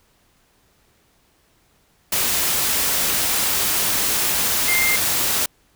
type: tone in noise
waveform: sine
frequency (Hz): 2100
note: C7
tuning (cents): +6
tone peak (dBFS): -18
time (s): 4.68-4.96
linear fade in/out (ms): 5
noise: white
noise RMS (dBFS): -20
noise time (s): 2.12-5.46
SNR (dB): -1
effects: pink hiss -60 dBFS RMS until 5.75 s